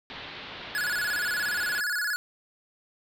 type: low-pass noise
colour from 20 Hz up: white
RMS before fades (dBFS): -41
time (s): 0.1-1.8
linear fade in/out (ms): 0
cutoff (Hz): 4100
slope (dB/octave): 48
type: tone with vibrato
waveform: square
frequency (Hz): 1568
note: G6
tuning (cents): 0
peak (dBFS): -27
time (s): 0.75-2.16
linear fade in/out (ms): 0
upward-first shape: square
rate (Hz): 17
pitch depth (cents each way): 130
effects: none